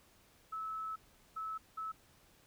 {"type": "tone bursts at uneven times", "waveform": "sine", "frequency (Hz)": 1302, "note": "E6", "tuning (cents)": -22, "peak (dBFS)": -38, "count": 3, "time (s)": [[0.52, 0.96], [1.36, 1.58], [1.77, 1.92]], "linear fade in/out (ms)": 10, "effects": ["pink hiss -66 dBFS RMS until 2.46 s"]}